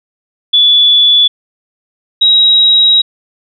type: tone pair in turn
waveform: sine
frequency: 3441 / 3830 Hz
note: A7 / A#7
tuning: -39 / +46 cents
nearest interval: major second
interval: 185 cents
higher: second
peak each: -4 dBFS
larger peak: neither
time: 0.53-1.28 / 2.21-3.02 s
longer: second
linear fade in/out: 10 ms
effects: none